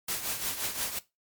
white noise with tremolo, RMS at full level -30 dBFS, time 0.08-0.99 s, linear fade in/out 5 ms, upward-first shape triangle, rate 5.7 Hz, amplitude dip 70%, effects noise-tail reverb RT60 0.2 s tail -17 dB re dry + MP3 96 kbps

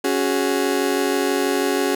35% pulse chord, C# suspended fourth, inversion none, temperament just, 277.2 / 369.6 / 415.8 Hz, C#4 / F#4 / G#4, 0 / -2 / +2 cents, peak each -21 dBFS, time 0.04-1.95 s, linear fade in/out 5 ms, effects none

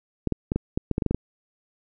clicks, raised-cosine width 3 ms, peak -10 dBFS, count 11, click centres 0.273 / 0.323 / 0.519 / 0.56 / 0.775 / 0.913 / 0.981 / 1.022 / 1.063 / 1.11 / 1.146 s, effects none

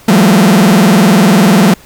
40% pulse tone with vibrato, 196 Hz, G3, in tune, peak -3 dBFS, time 0.08-1.74 s, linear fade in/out 5 ms, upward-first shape sine, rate 20 Hz, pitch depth 290 cents each way, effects pink hiss -39 dBFS RMS until 1.85 s

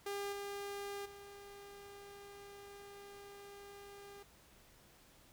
sawtooth tone with level steps, 402.1 Hz, G4, 44 cents sharp, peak -35 / -38 / -48 dBFS, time 0.06-4.23 s, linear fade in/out 5 ms, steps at 0.32 / 1.05 s, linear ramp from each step 10 ms, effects pink hiss -64 dBFS RMS until 5.32 s

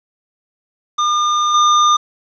square tone with level steps, 1208 Hz, D6, 48 cents sharp, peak -14 / -10 dBFS, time 0.98-1.97 s, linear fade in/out 10 ms, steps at 1.54 s, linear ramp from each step 5 ms, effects resampled to 16000 Hz + 7-bit

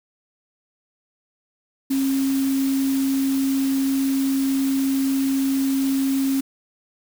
sine tone in noise, 270 Hz, C#4, 45 cents flat, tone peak -18 dBFS, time 1.9-6.41 s, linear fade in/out 10 ms, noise white, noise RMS -34 dBFS, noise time 1.9-6.41 s, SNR +13 dB, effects none

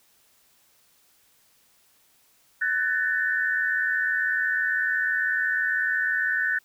sine tone cluster, 1498 / 1724 / 1804 Hz, F#6 / A6 / A6, +21 / -36 / +43 cents, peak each -25 / -29 / -26 dBFS, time 2.61-6.59 s, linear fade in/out 10 ms, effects white hiss -62 dBFS RMS until 6.64 s

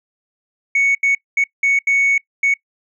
sine tone bursts at uneven times, 2221 Hz, C#7, 3 cents sharp, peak -10 dBFS, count 6, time 0.75-0.95 / 1.03-1.15 / 1.37-1.44 / 1.63-1.79 / 1.87-2.18 / 2.43-2.54 s, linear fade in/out 5 ms, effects noise-tail reverb RT60 0.1 s tail -24 dB re dry + tanh soft clip ceiling -10 dBFS

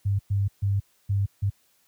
sine tone bursts at uneven times, 99.4 Hz, G2, 25 cents sharp, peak -20 dBFS, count 5, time 0.05-0.19 / 0.3-0.48 / 0.62-0.8 / 1.09-1.26 / 1.42-1.5 s, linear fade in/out 10 ms, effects white hiss -65 dBFS RMS until 1.87 s + high-pass 60 Hz 12 dB/octave

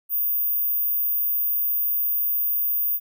sine tone, 14917 Hz, A#9, in tune, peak -20 dBFS, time 0.09-3 s, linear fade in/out 50 ms, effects none

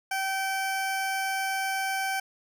20% pulse tone, 772 Hz, G5, 27 cents flat, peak -22 dBFS, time 0.11-2.2 s, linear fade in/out 5 ms, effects none

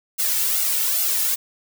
blue noise with flanger, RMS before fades -21 dBFS, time 0.18-1.36 s, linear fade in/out 20 ms, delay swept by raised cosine 1.4 to 2.26 ms, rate 2.4 Hz, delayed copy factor +0.8, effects none

